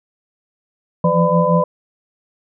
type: tone cluster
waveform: sine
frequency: 167.2 / 173.1 / 506 / 595 / 1005 Hz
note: E3 / F3 / B4 / D5 / B5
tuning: +25 / -15 / +42 / +22 / +30 cents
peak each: -18 dBFS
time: 1.04-1.64 s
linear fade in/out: 5 ms
effects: none